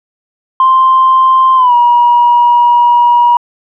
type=tone with pitch glide; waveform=sine; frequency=1046.5 to 959.6 Hz; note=C6 to A#5; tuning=0 to +50 cents; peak=-3 dBFS; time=0.6-3.37 s; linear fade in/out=2 ms; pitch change=-150 cents; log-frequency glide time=1.56-1.74 s; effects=tanh soft clip ceiling 0 dBFS